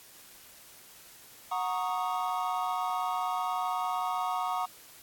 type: chord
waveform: triangle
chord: D# minor seventh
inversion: first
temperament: equal with one note detuned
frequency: 733.6 / 932.3 / 1108.7 / 1244.5 Hz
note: F#5 / A#5 / C#6 / D#6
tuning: -15 / 0 / 0 / 0 cents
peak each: -31 / -33 / -33 / -34 dBFS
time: 1.51-4.66 s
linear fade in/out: 10 ms
effects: white hiss -53 dBFS RMS until 5.02 s + AAC 64 kbps